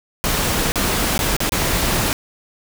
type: noise with dropouts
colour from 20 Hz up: pink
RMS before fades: -19 dBFS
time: 0.24-2.13 s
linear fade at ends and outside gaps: 0 ms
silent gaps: 0.72-0.757 / 1.178-1.191 / 1.366-1.404 / 1.494-1.521 s
effects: none